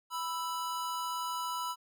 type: tone pair together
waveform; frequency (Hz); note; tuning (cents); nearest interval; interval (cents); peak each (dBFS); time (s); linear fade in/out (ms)
square; 987.8 / 1320.8; B5 / E6; 0 / +3; perfect fourth; 503; -36 / -39; 0.1-1.76; 50
effects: none